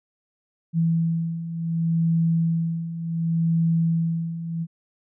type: beating tone pair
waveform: sine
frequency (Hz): 164.81 / 165.49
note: E3 / E3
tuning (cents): 0 / +7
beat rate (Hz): 0.68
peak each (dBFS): -26 / -21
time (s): 0.73-4.67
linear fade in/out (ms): 50
effects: none